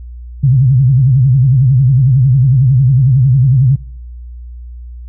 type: tone with vibrato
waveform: sine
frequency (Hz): 130.81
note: C3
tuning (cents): 0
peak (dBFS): -5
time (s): 0.43-3.76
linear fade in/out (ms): 10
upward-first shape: sine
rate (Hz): 11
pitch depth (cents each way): 150
effects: noise-tail reverb RT60 0.8 s tail -26 dB re dry + added 60 Hz sine -26 dBFS peak until 5.08 s